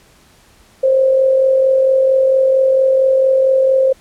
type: tone with amplitude modulation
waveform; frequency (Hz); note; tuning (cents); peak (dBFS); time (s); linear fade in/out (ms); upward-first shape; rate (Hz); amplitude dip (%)
sine; 529; C5; +19; -7; 0.83-3.93; 10; sine; 44.4; 40
effects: pink hiss -49 dBFS RMS until 4 s + low-pass 12000 Hz 12 dB/octave